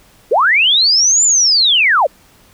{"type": "linear two-way sweep", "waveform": "sine", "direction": "up then down", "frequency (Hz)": [370, 7250, 465.3], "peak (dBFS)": -8, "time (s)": [0.31, 2.07], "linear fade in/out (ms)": 10, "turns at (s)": 1.24, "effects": ["pink hiss -48 dBFS RMS until 2.53 s"]}